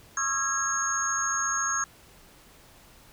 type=tone cluster; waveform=sine; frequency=1090 / 1261 / 1355 / 1648 / 6540 Hz; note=C#6 / D#6 / E6 / G#6 / G#8; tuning=-29 / +23 / +47 / -14 / -28 cents; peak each=-34 / -35 / -33 / -31 / -28 dBFS; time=0.17-1.84 s; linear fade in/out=2 ms; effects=pink hiss -54 dBFS RMS until 3.12 s